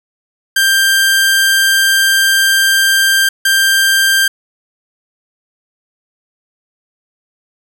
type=tone bursts at uneven times; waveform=sawtooth; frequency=1582 Hz; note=G6; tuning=15 cents sharp; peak=-5 dBFS; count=2; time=0.56-3.29 / 3.45-4.28 s; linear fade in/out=5 ms; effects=none